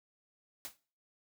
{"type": "noise with exponential decay", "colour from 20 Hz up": "white", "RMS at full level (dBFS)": -39, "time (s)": [0.65, 0.77], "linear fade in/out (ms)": 0, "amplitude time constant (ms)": 25, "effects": ["noise-tail reverb RT60 0.4 s tail -19 dB re dry"]}